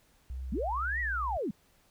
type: tone with vibrato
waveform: sine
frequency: 62.9 Hz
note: B1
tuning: 32 cents sharp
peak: -35 dBFS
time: 0.3-1.37 s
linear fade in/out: 0 ms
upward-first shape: triangle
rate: 2.1 Hz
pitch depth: 69 cents each way
type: linear two-way sweep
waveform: sine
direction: up then down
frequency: 164.81 to 1975.5 to 164.81 Hz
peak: -30 dBFS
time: 0.52-1.51 s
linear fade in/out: 5 ms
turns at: 1 s
effects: pink hiss -66 dBFS RMS until 1.9 s